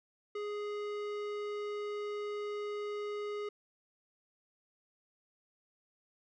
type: tone with tanh clipping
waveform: sine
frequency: 415.3 Hz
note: G#4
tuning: in tune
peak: -38 dBFS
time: 0.35-3.49 s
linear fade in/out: 5 ms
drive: 17 dB
effects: none